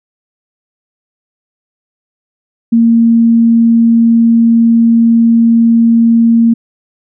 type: tone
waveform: sine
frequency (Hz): 230.5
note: A#3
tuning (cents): -19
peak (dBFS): -4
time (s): 2.72-6.54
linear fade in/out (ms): 10
effects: none